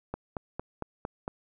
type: click train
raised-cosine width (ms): 1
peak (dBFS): -19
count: 6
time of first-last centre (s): 0.14-1.279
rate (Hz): 4.39
effects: none